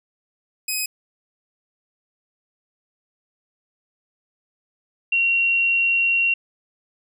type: tone pair in turn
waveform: 10% pulse / sine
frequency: 2523 / 2745 Hz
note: D#7 / F7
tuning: +23 / -31 cents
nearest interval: minor second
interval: 146 cents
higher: second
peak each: -14 / -16 dBFS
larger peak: first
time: 0.68-0.86 / 5.12-6.34 s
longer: second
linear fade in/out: 5 ms
effects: none